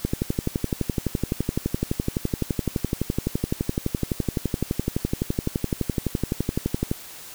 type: click train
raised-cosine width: 3 ms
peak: -9 dBFS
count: 82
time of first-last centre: 0.05-6.914 s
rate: 11.8 Hz
effects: white hiss -41 dBFS RMS until 7.34 s